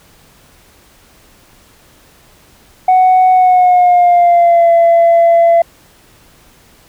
sine tone with pitch glide, 742 to 676.5 Hz, F#5 to E5, +5 to +45 cents, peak -3 dBFS, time 2.88-5.62 s, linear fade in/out 5 ms, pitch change -160 cents, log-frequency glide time 3.32-4.71 s, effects tanh soft clip ceiling -3 dBFS + pink hiss -46 dBFS RMS until 6.88 s

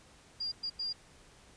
sine tone bursts at uneven times, 4803 Hz, D8, 38 cents sharp, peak -33 dBFS, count 3, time 0.4-0.52 / 0.63-0.7 / 0.79-0.93 s, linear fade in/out 10 ms, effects pink hiss -59 dBFS RMS until 1.56 s + resampled to 22050 Hz

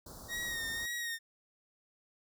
pink band-stop noise, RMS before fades -49 dBFS, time 0.06-0.86 s, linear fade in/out 5 ms, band 1400 to 4200 Hz, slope 48 dB/octave
sawtooth tone with vibrato, 1866 Hz, A#6, 1 cent sharp, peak -32 dBFS, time 0.28-1.19 s, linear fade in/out 50 ms, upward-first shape sine, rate 1.9 Hz, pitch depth 40 cents each way
effects none

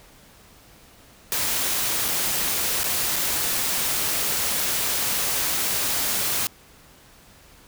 white noise with dropouts, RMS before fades -24 dBFS, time 1.32-6.47 s, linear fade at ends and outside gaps 0 ms, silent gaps 2.081-2.085 / 2.834-2.841 / 3.159-3.163 s, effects pink hiss -51 dBFS RMS until 7.67 s

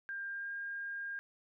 sine tone with pitch glide, 1597 to 1611.8 Hz, G6 to G6, +32 to +48 cents, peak -38 dBFS, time 0.09-1.19 s, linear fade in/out 0 ms, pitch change +16 cents, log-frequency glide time 0.29-0.51 s, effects none

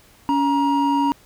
triangle tone pair together, 281.2 / 946 Hz, C#4 / A#5, +25 / +25 cents, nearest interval octave + major sixth, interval 2100 cents, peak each -17 dBFS, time 0.29-1.12 s, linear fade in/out 0 ms, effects pink hiss -52 dBFS RMS until 1.25 s

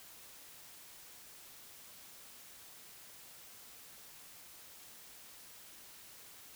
silence, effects white hiss -55 dBFS RMS until 6.55 s

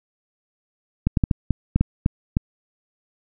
clicks, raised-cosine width 5 ms, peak -5 dBFS, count 9, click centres 1.07 / 1.172 / 1.238 / 1.312 / 1.507 / 1.76 / 1.81 / 2.061 / 2.369 s, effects none

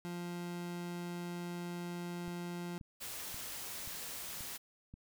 30% pulse tone, 174.6 Hz, F3, in tune, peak -37 dBFS, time 0.05-2.78 s, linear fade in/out 0 ms
click train, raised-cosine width 5 ms, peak -38 dBFS, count 6, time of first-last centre 2.28-4.94 s, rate 1.88 Hz
white noise, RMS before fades -44 dBFS, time 3-4.58 s, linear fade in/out 20 ms
effects none

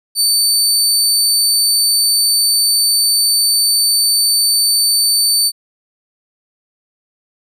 25% pulse tone, 4554 Hz, C#8, 46 cents sharp, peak -6 dBFS, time 0.15-5.52 s, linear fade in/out 50 ms, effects none

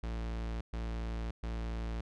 45% pulse tone bursts, 56.5 Hz, A1, 47 cents sharp, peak -35 dBFS, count 3, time 0.03-2.01 s, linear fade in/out 5 ms, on 580 ms, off 120 ms, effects low-pass 5000 Hz 12 dB/octave

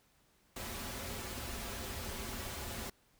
pink noise with comb filter, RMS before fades -42 dBFS, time 0.56-2.9 s, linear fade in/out 5 ms, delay 6.5 ms, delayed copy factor -0.6, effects pink hiss -70 dBFS RMS until 3.19 s

